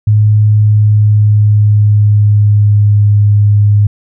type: tone with pitch glide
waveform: sine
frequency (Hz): 106.1 to 103.44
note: G#2 to G#2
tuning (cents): +38 to -6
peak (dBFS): -4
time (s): 0.07-3.87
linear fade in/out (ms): 5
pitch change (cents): -44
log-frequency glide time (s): 0.46-3.1
effects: none